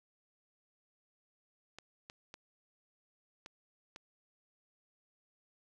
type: clicks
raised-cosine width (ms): 0.2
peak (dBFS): -30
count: 5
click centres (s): 1.786 / 2.099 / 2.341 / 3.461 / 3.961
effects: none